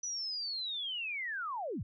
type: linear sweep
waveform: sine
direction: down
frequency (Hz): 5970 to 61.6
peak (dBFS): -35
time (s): 0.03-1.83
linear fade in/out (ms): 5
effects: none